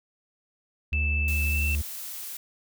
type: tone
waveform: triangle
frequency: 74.4 Hz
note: D2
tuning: 23 cents sharp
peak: -22 dBFS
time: 0.92-1.82 s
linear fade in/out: 10 ms
type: tone with pitch glide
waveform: sine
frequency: 2637 to 2668 Hz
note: E7 to E7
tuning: 0 to +20 cents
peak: -27 dBFS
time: 0.93-1.75 s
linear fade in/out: 0 ms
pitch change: +20 cents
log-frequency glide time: 1.52-1.6 s
type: noise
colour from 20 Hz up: blue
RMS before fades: -37 dBFS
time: 1.28-2.37 s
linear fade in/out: 2 ms
effects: none